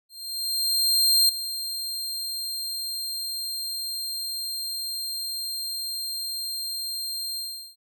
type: tone with ADSR envelope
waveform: sawtooth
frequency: 4186 Hz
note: C8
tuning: in tune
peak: -13 dBFS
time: 0.09-7.76 s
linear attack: 1200 ms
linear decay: 4 ms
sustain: -13 dB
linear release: 390 ms
effects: none